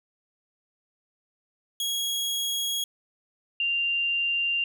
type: tone pair in turn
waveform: sawtooth / sine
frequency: 3311 / 2784 Hz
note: G#7 / F7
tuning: -6 / -6 cents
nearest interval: minor third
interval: 300 cents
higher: first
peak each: -23 dBFS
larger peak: neither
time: 1.8-2.84 / 3.6-4.64 s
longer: neither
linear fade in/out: 2 ms
effects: none